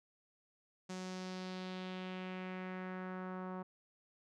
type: tone with low-pass filter sweep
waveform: sawtooth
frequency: 185 Hz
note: F#3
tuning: in tune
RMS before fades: -44 dBFS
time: 0.89-3.63 s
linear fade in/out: 10 ms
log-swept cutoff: 6800 to 1100 Hz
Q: 2
effects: none